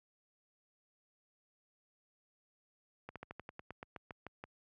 slowing click train, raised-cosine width 0.5 ms, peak -30 dBFS, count 13, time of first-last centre 3.09-4.439 s, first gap 67 ms, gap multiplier 1.09, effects high-pass 60 Hz 12 dB/octave

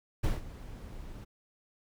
brown noise with ADSR envelope, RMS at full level -27 dBFS, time 0.23-1.25 s, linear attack 12 ms, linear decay 170 ms, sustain -17 dB, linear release 16 ms, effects none

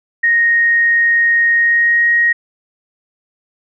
sine tone with pitch glide, 1864.7 to 1880.9 Hz, A#6 to A#6, 0 to +15 cents, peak -9 dBFS, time 0.23-2.33 s, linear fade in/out 10 ms, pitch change +15 cents, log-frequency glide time 1.54-2.1 s, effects none

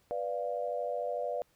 sine chord, B diminished, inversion none, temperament equal, 493.9 / 587.3 / 698.5 Hz, B4 / D5 / F5, 0 / 0 / 0 cents, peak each -36 / -35 / -37 dBFS, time 0.11-1.42 s, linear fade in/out 0 ms, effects pink hiss -70 dBFS RMS until 1.55 s

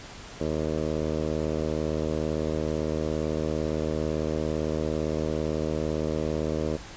10% pulse tone with low-pass filter, 77.78 Hz, D#2, in tune, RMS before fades -28 dBFS, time 0.4-6.77 s, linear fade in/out 10 ms, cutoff 590 Hz, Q 2.5, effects pink hiss -43 dBFS RMS until 6.96 s + resampled to 16000 Hz

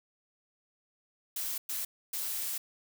blue noise bursts at uneven times, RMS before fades -35 dBFS, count 3, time 1.36-1.58 / 1.69-1.85 / 2.13-2.58 s, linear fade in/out 5 ms, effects none

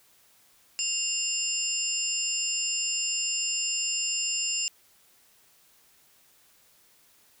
sine tone cluster, 2787 / 4842 / 5180 / 7200 Hz, F7 / D#8 / E8 / A8, -4 / -48 / -31 / +39 cents, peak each -31 / -37 / -32 / -30 dBFS, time 0.79-4.68 s, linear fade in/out 0 ms, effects white hiss -61 dBFS RMS until 7.4 s

